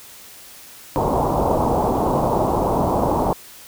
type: low-pass noise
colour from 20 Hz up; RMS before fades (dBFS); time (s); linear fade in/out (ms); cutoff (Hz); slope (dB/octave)
white; -19; 0.96-3.33; 0; 1000; 48
effects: white hiss -42 dBFS RMS until 3.67 s